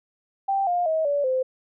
sine tone with pitch steps, 784 / 706.6 / 636.8 / 573.9 / 517.2 Hz, G5 / F5 / D#5 / D5 / C5, 0 / +20 / +40 / -40 / -20 cents, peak -20 dBFS, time 0.48-1.43 s, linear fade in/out 10 ms, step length 190 ms, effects none

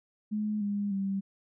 sine tone with pitch steps, 211.8 / 203.4 / 195.35 Hz, G#3 / G#3 / G3, +34 / -36 / -6 cents, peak -28 dBFS, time 0.31-1.21 s, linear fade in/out 20 ms, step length 300 ms, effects none

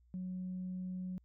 sine tone, 183.7 Hz, F#3, 12 cents flat, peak -37 dBFS, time 0.14-1.18 s, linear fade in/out 0 ms, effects tanh soft clip ceiling -34 dBFS + added 60 Hz sine -64 dBFS peak until 1.24 s

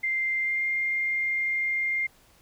sine tone with pitch glide, 2093 to 2111 Hz, C7 to C7, 0 to +15 cents, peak -24 dBFS, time 0.03-2.07 s, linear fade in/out 10 ms, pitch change +15 cents, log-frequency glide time 0.42-0.63 s, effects pink hiss -59 dBFS RMS until 2.41 s

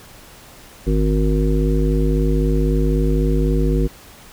harmonic tone, 51.91 Hz, G#1, in tune, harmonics 1 / 3 / 5 / 7 / 9, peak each -16 / -21 / -23 / -24 / -26 dBFS, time 0.86-3.88 s, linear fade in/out 20 ms, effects pink hiss -43 dBFS RMS until 4.32 s

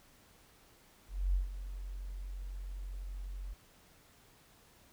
sine tone with ADSR envelope, 46 Hz, F#1, 9 cents flat, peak -26 dBFS, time 1.08-3.54 s, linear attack 260 ms, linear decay 130 ms, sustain -13 dB, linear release 12 ms, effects pink hiss -63 dBFS RMS until 4.92 s

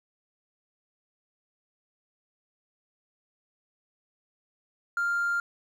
triangle tone with hard clipping, 1396.9 Hz, F6, in tune, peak -25 dBFS, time 4.97-5.4 s, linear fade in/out 2 ms, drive 4 dB, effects none

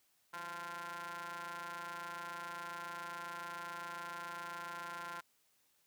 sawtooth ring-modulated tone, 174.8 Hz, F3, 2 cents sharp, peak -36 dBFS, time 0.33-5.21 s, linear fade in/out 10 ms, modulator 1210 Hz, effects white hiss -74 dBFS RMS until 5.86 s + high-pass 60 Hz 12 dB/octave

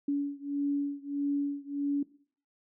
sine beating tone pair, 283.6 / 285.2 Hz, C#4 / C#4, +40 / +49 cents, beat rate 1.6 Hz, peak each -31 / -32 dBFS, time 0.08-2.03 s, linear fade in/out 5 ms, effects noise-tail reverb RT60 0.5 s tail -19 dB re dry

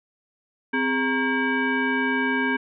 sine tone with frequency modulation, 936 Hz, A#5, 7 cents sharp, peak -20 dBFS, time 0.73-2.57 s, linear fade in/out 10 ms, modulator 675 Hz, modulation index 1.8, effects none

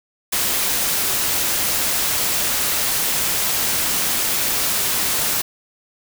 white noise, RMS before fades -20 dBFS, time 0.32-5.42 s, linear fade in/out 10 ms, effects none

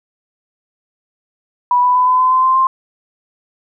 sine tone with pitch steps, 982 / 991.7 / 1001.5 / 1011.4 / 1021.3 / 1031.4 / 1041.6 / 1051.9 Hz, B5 / B5 / B5 / B5 / C6 / C6 / C6 / C6, -10 / +7 / +24 / +41 / -42 / -25 / -8 / +9 cents, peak -9 dBFS, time 1.71-2.67 s, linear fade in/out 2 ms, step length 120 ms, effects none

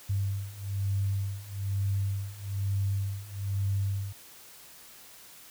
sine beating tone pair, 98 / 99.1 Hz, G2 / G2, 0 / +19 cents, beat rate 1.1 Hz, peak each -32 / -30 dBFS, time 0.09-4.13 s, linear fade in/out 10 ms, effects white hiss -51 dBFS RMS until 5.5 s

